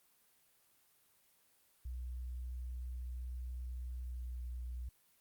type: tone with pitch glide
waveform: sine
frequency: 62 to 61.22 Hz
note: B1 to B1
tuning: +7 to -15 cents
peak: -40 dBFS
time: 1.85-4.89 s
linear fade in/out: 5 ms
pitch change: -22 cents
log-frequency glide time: 3.96-4.39 s
effects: white hiss -71 dBFS RMS until 5.2 s + Opus 32 kbps